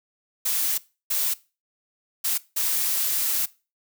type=noise bursts at uneven times; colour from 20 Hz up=blue; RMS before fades=-24 dBFS; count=4; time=0.45-0.78 / 1.1-1.34 / 2.24-2.38 / 2.56-3.46 s; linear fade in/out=10 ms; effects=noise-tail reverb RT60 0.3 s tail -20 dB re dry